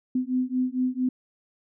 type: beating tone pair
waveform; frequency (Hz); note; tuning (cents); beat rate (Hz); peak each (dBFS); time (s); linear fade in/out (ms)
sine; 252.3 / 256.7; B3 / C4; +37 / -33; 4.4; -26; 0.15-1.09; 5
effects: none